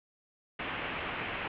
white low-pass noise, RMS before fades -37 dBFS, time 0.59-1.48 s, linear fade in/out 5 ms, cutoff 2900 Hz, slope 48 dB/octave, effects none

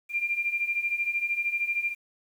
sine beating tone pair, 2378 / 2391 Hz, D7 / D7, +21 / +30 cents, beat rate 13 Hz, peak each -31 / -27 dBFS, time 0.09-1.95 s, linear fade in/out 50 ms, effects 9-bit

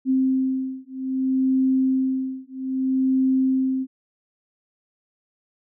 sine beating tone pair, 262.1 / 262.72 Hz, C4 / C4, +3 / +7 cents, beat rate 0.62 Hz, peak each -22 / -22 dBFS, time 0.05-3.87 s, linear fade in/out 50 ms, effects none

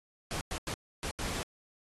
pink noise bursts at uneven times, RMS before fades -36 dBFS, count 5, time 0.31-0.41 / 0.51-0.58 / 0.67-0.74 / 1.03-1.11 / 1.19-1.43 s, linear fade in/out 0 ms, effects low-pass 11000 Hz 12 dB/octave + AAC 32 kbps

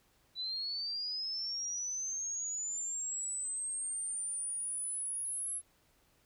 sine linear sweep, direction up, 3945 to 10980 Hz, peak -35 dBFS, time 0.35-5.62 s, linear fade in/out 50 ms, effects pink hiss -70 dBFS RMS until 6.25 s

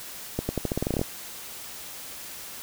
accelerating click train, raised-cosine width 2 ms, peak -12 dBFS, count 13, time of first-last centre 0.39-1.015 s, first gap 100 ms, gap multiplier 0.87, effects white hiss -40 dBFS RMS until 2.62 s

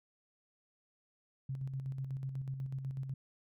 sine tone with tremolo, 133.9 Hz, C3, 40 cents sharp, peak -35 dBFS, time 1.49-3.14 s, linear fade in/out 5 ms, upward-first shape square, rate 8.1 Hz, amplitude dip 45%, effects none

